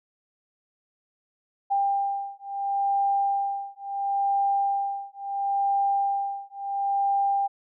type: beating tone pair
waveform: sine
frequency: 795 / 795.73 Hz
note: G5 / G5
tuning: +24 / +26 cents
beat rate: 0.73 Hz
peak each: -26 dBFS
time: 1.7-7.48 s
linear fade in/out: 20 ms
effects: none